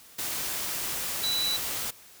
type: tone in noise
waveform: sine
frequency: 3951 Hz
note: B7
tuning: in tune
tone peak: -26 dBFS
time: 1.23-1.57 s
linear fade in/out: 10 ms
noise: white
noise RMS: -32 dBFS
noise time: 0.18-1.91 s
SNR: +3 dB
effects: white hiss -52 dBFS RMS until 2.2 s